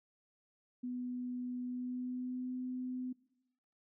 sine tone with pitch glide, 248.2 to 253.4 Hz, B3 to B3, +9 to +45 cents, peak -37 dBFS, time 0.83-3.13 s, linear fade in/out 10 ms, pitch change +36 cents, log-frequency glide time 1.62-2.55 s, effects noise-tail reverb RT60 1.0 s tail -22 dB re dry

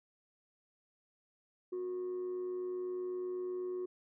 sine tone with amplitude modulation, 364.4 Hz, F#4, 26 cents flat, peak -32 dBFS, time 1.72-3.86 s, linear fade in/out 10 ms, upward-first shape sine, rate 108 Hz, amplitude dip 40%, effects tanh soft clip ceiling -34 dBFS

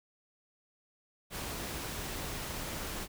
pink noise, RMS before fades -39 dBFS, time 1.3-3.08 s, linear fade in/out 50 ms, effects none

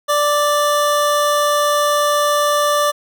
square tone pair together, 587.3 / 1174.6 Hz, D5 / D6, 0 / 0 cents, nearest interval octave, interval 1200 cents, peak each -17 dBFS, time 0.08-2.92 s, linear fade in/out 20 ms, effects none

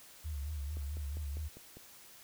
sine tone with vibrato, 73.42 Hz, D2, in tune, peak -36 dBFS, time 0.24-1.49 s, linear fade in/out 20 ms, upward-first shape sine, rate 4.5 Hz, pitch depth 98 cents each way
click train, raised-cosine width 2 ms, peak -37 dBFS, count 6, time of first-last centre 0.77-1.77 s, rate 5 Hz
effects white hiss -56 dBFS RMS until 2.23 s

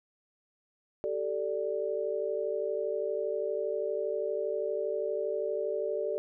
sine chord, G suspended second, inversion none, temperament equal with one note detuned, 387.5 / 440 / 587.3 Hz, G4 / A4 / D5, -20 / 0 / 0 cents, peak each -35 / -33 / -33 dBFS, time 1.04-6.18 s, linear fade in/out 0 ms, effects none

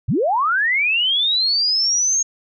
sine linear sweep, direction up, 77.78 to 6580 Hz, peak -15 dBFS, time 0.08-2.23 s, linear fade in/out 10 ms, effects none

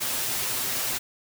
white noise with comb filter, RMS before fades -28 dBFS, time 0-0.99 s, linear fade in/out 20 ms, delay 7.8 ms, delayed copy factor +0.75, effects none

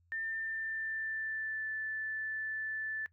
sine tone with pitch glide, 1797 to 1753.9 Hz, A6 to A6, +36 to -6 cents, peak -35 dBFS, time 0.12-3.06 s, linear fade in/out 0 ms, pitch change -42 cents, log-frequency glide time 0.26-1.68 s, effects noise-tail reverb RT60 0.1 s tail -19 dB re dry + added 86 Hz sine -67 dBFS peak until 3.12 s

